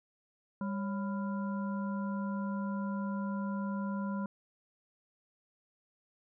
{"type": "harmonic tone with a mistuned harmonic", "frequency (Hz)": 199.3, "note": "G3", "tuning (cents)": 29, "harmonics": [1, 3, 5, 7], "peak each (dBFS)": [-33, -45, -43, -48], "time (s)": [0.61, 4.26], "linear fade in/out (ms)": 2, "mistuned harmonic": 3, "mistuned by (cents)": -130, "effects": []}